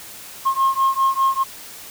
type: beating tone pair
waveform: sine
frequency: 1071 / 1076 Hz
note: C6 / C6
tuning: +40 / +48 cents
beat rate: 5 Hz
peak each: -17 dBFS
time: 0.45-1.44 s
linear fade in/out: 20 ms
effects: tanh soft clip ceiling -11 dBFS + white hiss -38 dBFS RMS until 1.9 s